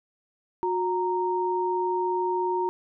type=tone pair together; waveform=sine; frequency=363.1 / 928.5 Hz; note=F#4 / A#5; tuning=-33 / -7 cents; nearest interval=octave + major third; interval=1626 cents; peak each=-26 / -26 dBFS; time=0.63-2.69 s; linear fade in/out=0 ms; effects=none